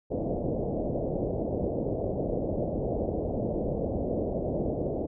white low-pass noise, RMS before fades -30 dBFS, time 0.1-5.07 s, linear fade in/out 20 ms, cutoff 640 Hz, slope 48 dB/octave, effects none

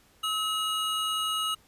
square tone pair together, 1284 / 2882 Hz, E6 / F#7, -46 / -46 cents, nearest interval octave + major second, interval 1400 cents, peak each -31 / -30 dBFS, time 0.23-1.55 s, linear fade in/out 10 ms, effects pink hiss -61 dBFS RMS until 1.67 s + resampled to 32000 Hz

